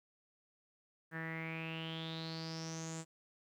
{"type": "tone with low-pass filter sweep", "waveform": "sawtooth", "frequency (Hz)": 162.2, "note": "E3", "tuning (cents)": -28, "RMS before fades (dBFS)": -43, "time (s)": [1.11, 3.05], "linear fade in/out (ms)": 50, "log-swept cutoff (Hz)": [1700, 7700], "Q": 9, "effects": ["12-bit"]}